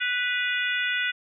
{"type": "harmonic tone with a mistuned harmonic", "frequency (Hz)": 493.5, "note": "B4", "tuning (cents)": -1, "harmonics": [3, 4, 5, 6, 7], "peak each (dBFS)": [-27, -29, -31, -33, -34], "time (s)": [0, 1.12], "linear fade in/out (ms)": 20, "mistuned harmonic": 6, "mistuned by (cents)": -55, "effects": []}